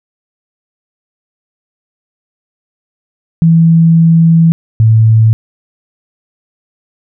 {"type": "tone pair in turn", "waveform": "sine", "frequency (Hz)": [164.81, 111.15], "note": ["E3", "A2"], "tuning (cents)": [0, 18], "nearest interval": "perfect fifth", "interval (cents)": 682, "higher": "first", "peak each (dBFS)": -3, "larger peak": "neither", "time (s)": [[3.42, 4.52], [4.8, 5.33]], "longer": "first", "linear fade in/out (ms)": 0, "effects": []}